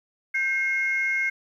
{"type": "tone pair together", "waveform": "sine", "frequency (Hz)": [1571, 2152], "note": ["G6", "C7"], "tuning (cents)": [3, 48], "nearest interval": "perfect fourth", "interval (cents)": 545, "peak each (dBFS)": [-27, -22], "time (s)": [0.34, 1.3], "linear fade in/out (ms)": 10, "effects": ["tanh soft clip ceiling -16 dBFS", "10-bit"]}